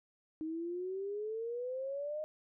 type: exponential sweep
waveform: sine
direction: up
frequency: 311.1 to 622.3 Hz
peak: -36 dBFS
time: 0.41-2.24 s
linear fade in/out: 0 ms
effects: none